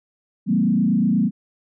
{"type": "tone with frequency modulation", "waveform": "sine", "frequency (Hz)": 212.6, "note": "G#3", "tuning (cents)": 41, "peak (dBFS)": -15, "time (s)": [0.46, 1.31], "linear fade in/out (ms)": 50, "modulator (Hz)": 28.3, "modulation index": 1.5, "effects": []}